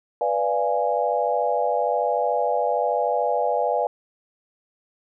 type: chord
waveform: sine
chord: B diminished seventh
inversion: none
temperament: equal with one note detuned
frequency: 493.9 / 587.3 / 688.4 / 830.6 Hz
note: B4 / D5 / F5 / Ab5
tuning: 0 / 0 / -25 / 0 cents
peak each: -25 dBFS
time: 0.21-3.87 s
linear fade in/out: 2 ms
effects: none